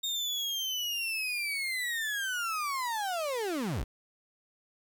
35% pulse linear sweep, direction down, 3704 to 32.7 Hz, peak -29 dBFS, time 0.03-3.84 s, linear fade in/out 10 ms, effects 10-bit

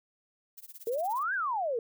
violet noise with tremolo, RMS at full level -45 dBFS, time 0.57-1.23 s, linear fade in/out 10 ms, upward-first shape sine, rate 17 Hz, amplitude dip 95%
sine exponential two-way sweep, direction up then down, 440 to 1661.2 to 440 Hz, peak -28 dBFS, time 0.87-1.79 s, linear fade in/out 2 ms, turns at 1.34 s
effects none

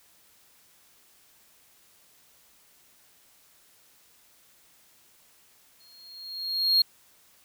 triangle tone with exponential growth, 4259 Hz, C8, 30 cents sharp, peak -15 dBFS, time 5.8-6.82 s, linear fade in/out 5 ms, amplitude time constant 220 ms, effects white hiss -60 dBFS RMS until 7.44 s

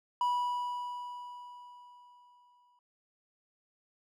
triangle tone with exponential decay, 979 Hz, B5, 15 cents flat, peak -24 dBFS, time 0.21-2.79 s, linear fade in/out 2 ms, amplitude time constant 560 ms, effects none

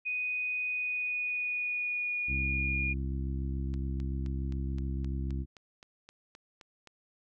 sine tone with pitch glide, 2489 to 2432 Hz, D#7 to D#7, 0 to -40 cents, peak -30 dBFS, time 0.05-2.94 s, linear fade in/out 20 ms, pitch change -40 cents, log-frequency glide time 0.67-2.78 s
harmonic tone, 67 Hz, C2, 42 cents sharp, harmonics 1 / 2 / 3 / 4 / 5, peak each -32 / -38 / -42 / -44 / -46 dBFS, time 2.27-5.46 s, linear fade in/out 50 ms
click train, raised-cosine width 0.2 ms, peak -33 dBFS, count 13, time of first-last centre 3.74-6.873 s, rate 3.83 Hz
effects none

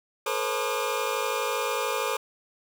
25% pulse tone cluster, 434.5 / 486.2 / 539 / 1207 Hz, A4 / B4 / C#5 / D6, -22 / -27 / -49 / +47 cents, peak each -28 dBFS, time 0.26-2.17 s, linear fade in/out 5 ms, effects none

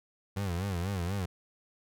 30% pulse tone with vibrato, 92.5 Hz, F#2, in tune, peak -28 dBFS, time 0.36-1.26 s, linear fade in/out 10 ms, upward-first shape sine, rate 4.1 Hz, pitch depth 160 cents each way, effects none

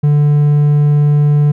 triangle tone, 147 Hz, D3, 2 cents sharp, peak -5 dBFS, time 0.03-1.52 s, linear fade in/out 10 ms, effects none

